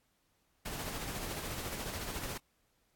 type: noise with tremolo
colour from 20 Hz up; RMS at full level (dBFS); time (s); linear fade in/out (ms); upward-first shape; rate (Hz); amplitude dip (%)
pink; -39; 0.65-2.38; 10; sine; 14; 35
effects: pink hiss -75 dBFS RMS until 2.95 s + AAC 64 kbps